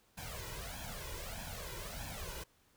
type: noise with flanger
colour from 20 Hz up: pink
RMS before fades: -44 dBFS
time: 0.17-2.44 s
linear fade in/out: 10 ms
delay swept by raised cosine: 1.2 to 2.07 ms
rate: 1.6 Hz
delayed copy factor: +0.8
effects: pink hiss -70 dBFS RMS until 2.76 s